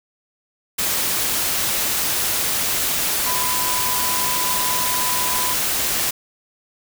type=tone in noise; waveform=sine; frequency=999 Hz; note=B5; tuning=20 cents sharp; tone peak=-25 dBFS; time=3.26-5.54 s; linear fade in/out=10 ms; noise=white; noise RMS=-21 dBFS; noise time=0.78-6.11 s; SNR=-7 dB; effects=none